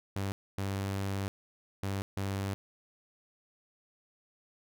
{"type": "tone bursts at uneven times", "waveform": "sawtooth", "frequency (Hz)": 98, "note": "G2", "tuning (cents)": 0, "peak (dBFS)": -28, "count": 4, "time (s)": [[0.16, 0.32], [0.58, 1.28], [1.83, 2.02], [2.17, 2.54]], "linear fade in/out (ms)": 0, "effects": []}